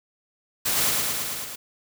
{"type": "noise with echo", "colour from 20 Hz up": "white", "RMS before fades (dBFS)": -24, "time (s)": [0.65, 0.9], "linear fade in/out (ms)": 10, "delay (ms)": 110, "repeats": 6, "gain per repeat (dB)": -2, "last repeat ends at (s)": 1.56, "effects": []}